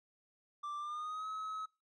triangle tone with pitch glide, 1176 to 1282.4 Hz, D6 to E6, +2 to -48 cents, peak -37 dBFS, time 0.63-1.66 s, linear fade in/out 10 ms, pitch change +150 cents, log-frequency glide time 0.78-1.27 s, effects noise-tail reverb RT60 0.3 s tail -26 dB re dry + resampled to 22050 Hz

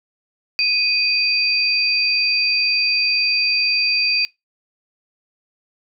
sine tone pair together, 2489 / 4669 Hz, D#7 / D8, 0 / -11 cents, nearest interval major seventh, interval 1089 cents, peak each -18 dBFS, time 0.59-4.25 s, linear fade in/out 0 ms, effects noise-tail reverb RT60 0.2 s tail -23 dB re dry

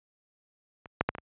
clicks, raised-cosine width 0.5 ms, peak -29 / -8 / -10 / -22 / -23 dBFS, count 5, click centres 0.858 / 1.01 / 1.09 / 1.151 / 1.184 s, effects high-pass 60 Hz 12 dB/octave + resampled to 8000 Hz

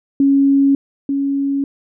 sine tone pair in turn, 276.5 / 277.7 Hz, C#4 / C#4, -4 / +3 cents, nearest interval unison, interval 7 cents, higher second, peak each -9 / -15 dBFS, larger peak first, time 0.2-0.75 / 1.09-1.64 s, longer neither, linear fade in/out 2 ms, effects none

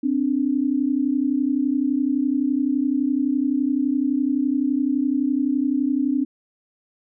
sine tone pair together, 260 / 291.8 Hz, C4 / D4, -11 / -11 cents, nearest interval major second, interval 200 cents, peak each -21 dBFS, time 0.03-6.25 s, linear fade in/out 10 ms, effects none

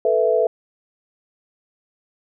sine chord, A suspended second, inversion none, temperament equal, 440 / 493.9 / 659.3 Hz, A4 / B4 / E5, 0 / 0 / 0 cents, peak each -19 dBFS, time 0.05-0.47 s, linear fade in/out 2 ms, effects none

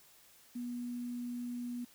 sine tone with quantisation, 242.8 Hz, B3, 29 cents flat, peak -37 dBFS, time 0.55-1.85 s, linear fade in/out 10 ms, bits 10, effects white hiss -62 dBFS RMS until 1.94 s

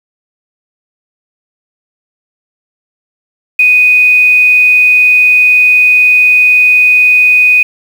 sine tone with quantisation, 2489 Hz, D#7, in tune, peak -3 dBFS, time 3.59-7.63 s, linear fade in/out 5 ms, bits 5, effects none

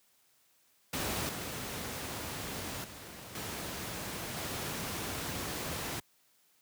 pink noise with level steps, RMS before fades -34 / -39 / -47 / -39 / -37 dBFS, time 0.93-6 s, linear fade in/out 5 ms, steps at 1.29 / 2.84 / 3.35 / 4.37 s, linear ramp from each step 2 ms, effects white hiss -69 dBFS RMS until 6.61 s + high-pass 80 Hz 12 dB/octave

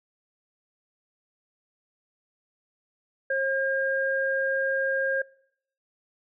sine tone pair together, 538 / 1612.2 Hz, C5 / G6, +48 / +48 cents, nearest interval octave + perfect fifth, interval 1900 cents, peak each -26 dBFS, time 3.3-5.22 s, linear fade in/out 5 ms, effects noise-tail reverb RT60 0.7 s tail -24 dB re dry

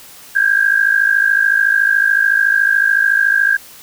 sine tone pair together, 1580 / 1633.8 Hz, G6 / G#6, +13 / -29 cents, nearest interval minor second, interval 58 cents, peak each -13 dBFS, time 0.35-3.57 s, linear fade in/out 10 ms, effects white hiss -39 dBFS RMS until 3.82 s

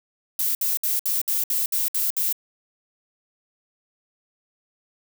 violet noise bursts, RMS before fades -23 dBFS, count 9, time 0.39-2.326 s, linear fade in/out 2 ms, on 160 ms, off 62 ms, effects none

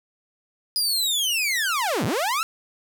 sawtooth linear two-way sweep, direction down then up, 4978 to 93 to 1376 Hz, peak -18 dBFS, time 0.76-2.43 s, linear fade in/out 0 ms, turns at 2.05 s, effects none

